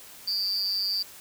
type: tone with amplitude modulation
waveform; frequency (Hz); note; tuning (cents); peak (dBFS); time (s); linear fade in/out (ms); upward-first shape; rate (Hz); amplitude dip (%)
triangle; 4699; D8; 0; -20; 0.27-1.03; 10; sine; 195; 95
effects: white hiss -47 dBFS RMS until 1.2 s